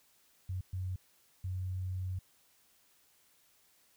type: tone bursts at uneven times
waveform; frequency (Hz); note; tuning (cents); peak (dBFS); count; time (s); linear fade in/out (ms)
sine; 92.5; F#2; 0; -34; 3; 0.49-0.61 / 0.73-0.96 / 1.44-2.19; 5
effects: white hiss -68 dBFS RMS until 3.96 s